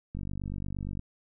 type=click train; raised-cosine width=5 ms; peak=-24 dBFS; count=42; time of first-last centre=0.15-0.994 s; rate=48.6 Hz; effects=none